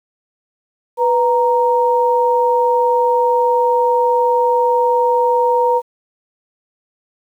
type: tone pair together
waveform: sine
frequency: 493.9 / 932.4 Hz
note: B4 / A#5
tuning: 0 / 0 cents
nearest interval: major seventh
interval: 1100 cents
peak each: -14 dBFS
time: 0.97-5.82 s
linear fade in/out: 50 ms
effects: 8-bit